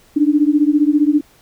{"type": "beating tone pair", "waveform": "sine", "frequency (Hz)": [290, 305], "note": ["D4", "D#4"], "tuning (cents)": [-22, -34], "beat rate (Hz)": 15, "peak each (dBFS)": [-13, -14], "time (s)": [0.16, 1.21], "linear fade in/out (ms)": 10, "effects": ["pink hiss -51 dBFS RMS until 1.41 s"]}